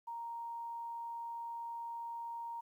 sine tone, 932.3 Hz, A#5, in tune, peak -40 dBFS, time 0.07-2.61 s, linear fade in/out 10 ms, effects 12-bit

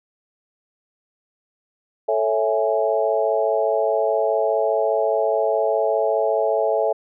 sine chord, A major seventh, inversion none, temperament equal, 440 / 554.4 / 659.3 / 830.6 Hz, A4 / C#5 / E5 / G#5, 0 / 0 / 0 / 0 cents, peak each -22 / -23 / -21 / -26 dBFS, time 2.08-6.93 s, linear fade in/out 10 ms, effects none

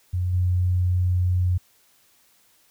sine tone with level steps, 90.3 Hz, F#2, 42 cents flat, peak -21 / -18 dBFS, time 0.13-1.58 s, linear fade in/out 10 ms, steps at 0.33 s, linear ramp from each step 10 ms, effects white hiss -60 dBFS RMS until 2.7 s

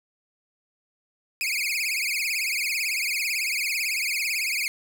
sawtooth tone with vibrato, 2347 Hz, D7, 2 cents flat, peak -21 dBFS, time 1.41-4.68 s, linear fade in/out 0 ms, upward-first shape triangle, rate 18 Hz, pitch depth 210 cents each way, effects none

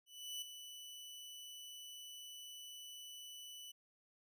sawtooth tone with ADSR envelope, 2976 Hz, F#7, 9 cents sharp, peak -38 dBFS, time 0.06-3.72 s, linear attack 360 ms, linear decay 4 ms, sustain -9 dB, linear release 11 ms, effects none

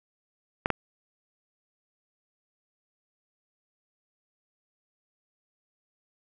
clicks, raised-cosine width 0.5 ms, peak -9 dBFS, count 2, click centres 0.659 / 0.703 s, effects none

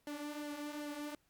sawtooth tone with flanger, 294.7 Hz, D4, 6 cents sharp, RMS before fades -43 dBFS, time 0.07-1.15 s, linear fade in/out 2 ms, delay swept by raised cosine 0.8 to 4.9 ms, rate 2.6 Hz, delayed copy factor -0.55, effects pink hiss -75 dBFS RMS until 1.29 s + MP3 96 kbps

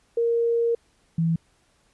sine tone pair in turn, 466.2 / 164.83 Hz, A#4 / E3, 0 / 0 cents, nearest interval octave + tritone, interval 1800 cents, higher first, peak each -19 dBFS, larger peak neither, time 0.17-0.75 / 1.18-1.36 s, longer first, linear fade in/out 5 ms, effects pink hiss -64 dBFS RMS until 1.93 s + resampled to 24000 Hz

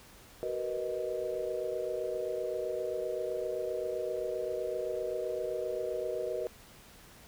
sine chord, B major seventh, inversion second, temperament equal with one note detuned, 377.1 / 466.2 / 493.9 / 622.3 Hz, F#4 / A#4 / B4 / D#5, +33 / 0 / 0 / 0 cents, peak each -38 / -38 / -37 / -37 dBFS, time 0.43-6.47 s, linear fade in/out 0 ms, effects pink hiss -55 dBFS RMS until 7.27 s

